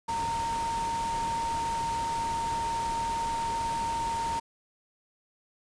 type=tone in noise; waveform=sine; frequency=920 Hz; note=A#5; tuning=23 cents flat; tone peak=-28 dBFS; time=0.08-4.4 s; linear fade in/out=10 ms; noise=pink; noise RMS=-38 dBFS; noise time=0.08-4.4 s; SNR=+7 dB; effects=resampled to 22050 Hz

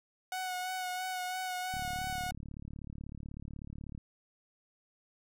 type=tone with vibrato; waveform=sawtooth; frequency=737 Hz; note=F#5; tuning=7 cents flat; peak=-31 dBFS; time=0.32-2.31 s; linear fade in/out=2 ms; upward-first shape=sine; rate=3 Hz; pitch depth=23 cents each way
type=click train; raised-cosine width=5 ms; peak=-32 dBFS; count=82; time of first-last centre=1.74-3.978 s; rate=36.2 Hz
effects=none

